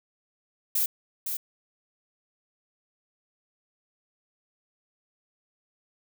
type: noise with echo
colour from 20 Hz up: violet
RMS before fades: -25 dBFS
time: 0.75-0.86 s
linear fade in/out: 5 ms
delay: 510 ms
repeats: 1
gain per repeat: -6 dB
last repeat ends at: 1.37 s
effects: none